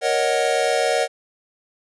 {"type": "chord", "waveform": "square", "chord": "D# minor seventh", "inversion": "second", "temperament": "equal with one note detuned", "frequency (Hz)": [470.8, 554.4, 622.3, 740], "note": ["A#4", "C#5", "D#5", "F#5"], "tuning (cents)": [17, 0, 0, 0], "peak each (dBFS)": -24, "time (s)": [0.01, 1.08], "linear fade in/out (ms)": 50, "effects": ["resampled to 24000 Hz"]}